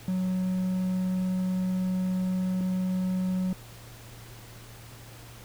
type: tone pair in turn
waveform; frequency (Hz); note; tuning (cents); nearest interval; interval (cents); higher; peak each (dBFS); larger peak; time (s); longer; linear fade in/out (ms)
triangle; 185 / 185; F#3 / F#3; 0 / 0; unison; 0; neither; -23; neither; 0.08-2.61 / 2.61-3.53; first; 2
effects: added 116 Hz sine -47 dBFS peak until 5.44 s + pink hiss -49 dBFS RMS until 5.44 s